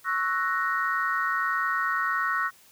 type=chord; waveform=sine; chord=F# dominant seventh; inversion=second; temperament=equal; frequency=1108.7 / 1318.5 / 1480 / 1864.7 Hz; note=C#6 / E6 / F#6 / A#6; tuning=0 / 0 / 0 / 0 cents; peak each=-29 dBFS; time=0.04-2.51 s; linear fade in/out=50 ms; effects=tanh soft clip ceiling -13 dBFS + white hiss -56 dBFS RMS until 2.71 s